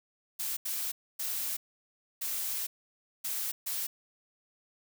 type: noise bursts at uneven times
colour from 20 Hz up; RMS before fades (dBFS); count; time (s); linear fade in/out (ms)
blue; -34; 6; 0.39-0.57 / 0.65-0.92 / 1.19-1.57 / 2.21-2.67 / 3.24-3.52 / 3.66-3.87; 10
effects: none